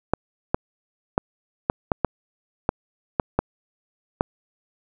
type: clicks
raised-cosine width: 1 ms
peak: -4 dBFS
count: 10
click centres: 0.136 / 0.545 / 1.179 / 1.699 / 1.918 / 2.047 / 2.691 / 3.198 / 3.39 / 4.209 s
effects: none